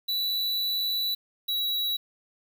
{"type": "tone pair in turn", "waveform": "square", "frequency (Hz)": [3951, 3897], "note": ["B7", "B7"], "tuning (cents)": [0, -24], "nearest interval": "unison", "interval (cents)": 24, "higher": "first", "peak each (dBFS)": -26, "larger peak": "neither", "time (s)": [[0.08, 1.15], [1.48, 1.97]], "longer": "first", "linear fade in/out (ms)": 10, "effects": ["9-bit"]}